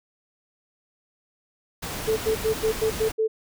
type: noise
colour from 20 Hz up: pink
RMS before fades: -32 dBFS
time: 1.82-3.12 s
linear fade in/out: 10 ms
type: tone bursts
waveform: sine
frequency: 440 Hz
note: A4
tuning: in tune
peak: -19 dBFS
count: 7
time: 2.07-3.28 s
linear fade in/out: 20 ms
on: 100 ms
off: 85 ms
effects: none